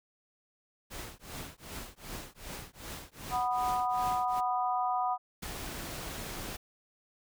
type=noise with tremolo; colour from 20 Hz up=pink; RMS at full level=-40 dBFS; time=0.9-4.41 s; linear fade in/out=20 ms; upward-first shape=triangle; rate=2.6 Hz; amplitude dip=100%
type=harmonic tone; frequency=246.9 Hz; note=B3; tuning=in tune; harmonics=3 / 4 / 5; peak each=-30 / -33 / -35 dBFS; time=3.3-5.18 s; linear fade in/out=50 ms
type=noise; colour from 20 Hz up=pink; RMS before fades=-40 dBFS; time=5.42-6.57 s; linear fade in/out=10 ms
effects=none